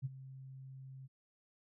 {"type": "tone with ADSR envelope", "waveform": "sine", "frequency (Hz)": 132.9, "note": "C3", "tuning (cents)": 27, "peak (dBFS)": -33, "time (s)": [0.02, 1.08], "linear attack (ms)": 32, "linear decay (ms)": 27, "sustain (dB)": -15, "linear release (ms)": 28, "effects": []}